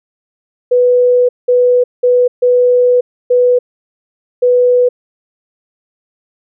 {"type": "tone bursts at uneven times", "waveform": "sine", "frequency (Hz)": 493.9, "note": "B4", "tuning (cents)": 0, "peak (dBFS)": -6, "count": 6, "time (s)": [[0.71, 1.29], [1.48, 1.84], [2.03, 2.28], [2.42, 3.01], [3.3, 3.59], [4.42, 4.89]], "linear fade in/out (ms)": 10, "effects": []}